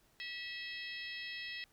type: harmonic tone with a mistuned harmonic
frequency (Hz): 649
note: E5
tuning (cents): -27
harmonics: 3 / 4 / 5 / 6 / 7 / 8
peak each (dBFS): -45 / -47 / -49 / -51 / -52 / -53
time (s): 0.2-1.64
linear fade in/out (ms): 0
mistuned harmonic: 7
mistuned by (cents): -73
effects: pink hiss -70 dBFS RMS until 1.72 s